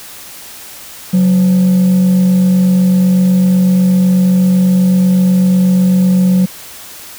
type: tone with frequency modulation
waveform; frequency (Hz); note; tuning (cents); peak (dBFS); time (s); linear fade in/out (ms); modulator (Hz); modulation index
sine; 185; F#3; 0; -5; 1.13-6.46; 10; 322; 0.2
effects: tanh soft clip ceiling -4 dBFS + white hiss -32 dBFS RMS until 7.18 s